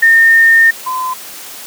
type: tone pair in turn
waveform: sine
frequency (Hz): 1823 / 1023.1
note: A#6 / C6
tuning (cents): -39 / -39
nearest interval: minor seventh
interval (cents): 1000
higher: first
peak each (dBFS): -4 / -15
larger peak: first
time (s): 0.02-0.71 / 0.86-1.14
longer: first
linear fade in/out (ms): 10
effects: white hiss -30 dBFS RMS until 1.66 s + high-pass 200 Hz 12 dB/octave